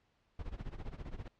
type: noise with tremolo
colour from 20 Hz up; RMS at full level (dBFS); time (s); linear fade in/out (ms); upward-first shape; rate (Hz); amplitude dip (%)
brown; -40; 0.39-1.28; 2; sine; 15; 85
effects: pink hiss -75 dBFS RMS until 1.39 s + low-pass 4000 Hz 12 dB/octave